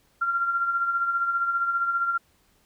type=tone with tremolo; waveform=sine; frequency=1380 Hz; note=F6; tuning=21 cents flat; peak=-20 dBFS; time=0.21-2.18 s; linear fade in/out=10 ms; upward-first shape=sine; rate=15 Hz; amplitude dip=50%; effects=pink hiss -64 dBFS RMS until 2.65 s